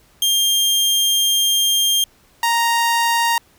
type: tone pair in turn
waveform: sawtooth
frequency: 3200 / 932.3 Hz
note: G7 / A#5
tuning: +35 / 0 cents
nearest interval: octave + major sixth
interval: 2135 cents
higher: first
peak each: -11 dBFS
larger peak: neither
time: 0.22-2.04 / 2.43-3.38 s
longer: first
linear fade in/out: 2 ms
effects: pink hiss -54 dBFS RMS until 3.58 s